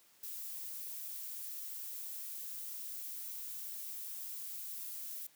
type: noise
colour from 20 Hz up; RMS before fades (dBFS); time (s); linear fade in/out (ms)
violet; -44; 0.23-5.27; 5
effects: white hiss -66 dBFS RMS until 5.35 s + high-pass 100 Hz 12 dB/octave